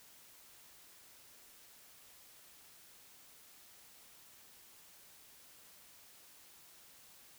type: silence
effects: white hiss -60 dBFS RMS until 7.38 s